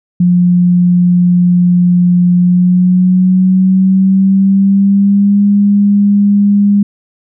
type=tone with pitch glide; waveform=sine; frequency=177.5 to 202.7 Hz; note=F3 to G#3; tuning=+28 to -42 cents; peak=-5 dBFS; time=0.2-6.83 s; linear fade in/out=5 ms; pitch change=+230 cents; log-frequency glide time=2.35-5.43 s; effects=none